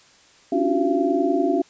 sine tone cluster, 275.8 / 296.2 / 347.2 / 377.6 / 682 Hz, C#4 / D4 / F4 / F#4 / F5, -9 / +15 / -10 / +35 / -41 cents, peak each -24 dBFS, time 0.52-1.62 s, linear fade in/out 5 ms, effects white hiss -53 dBFS RMS until 1.69 s + resampled to 16000 Hz

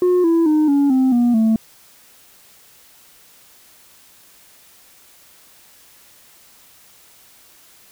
sine tone with pitch steps, 360.4 / 332.4 / 306.6 / 282.8 / 260.8 / 240.5 / 221.9 Hz, F#4 / E4 / D#4 / C#4 / C4 / B3 / A3, -45 / +15 / -25 / +35 / -5 / -46 / +15 cents, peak -9 dBFS, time 0.02-1.56 s, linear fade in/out 2 ms, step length 220 ms, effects tanh soft clip ceiling -11 dBFS + white hiss -49 dBFS RMS until 7.91 s

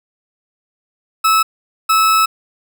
40% pulse tone pair in turn, 1300 / 1300 Hz, E6 / E6, -24 / -24 cents, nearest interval unison, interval 0 cents, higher neither, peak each -9 dBFS, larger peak neither, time 1.24-1.43 / 1.89-2.26 s, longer second, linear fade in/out 10 ms, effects none

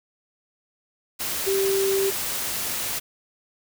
sine tone in noise, 389.8 Hz, G4, 10 cents flat, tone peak -20 dBFS, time 1.46-2.11 s, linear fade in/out 20 ms, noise white, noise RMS -28 dBFS, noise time 1.19-3 s, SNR +5 dB, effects none

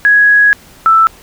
sine tone pair in turn, 1667 / 1323.1 Hz, G#6 / E6, +6 / +6 cents, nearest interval major third, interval 400 cents, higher first, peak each -4 dBFS, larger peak neither, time 0.05-0.53 / 0.86-1.07 s, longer first, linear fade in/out 0 ms, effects pink hiss -40 dBFS RMS until 1.22 s

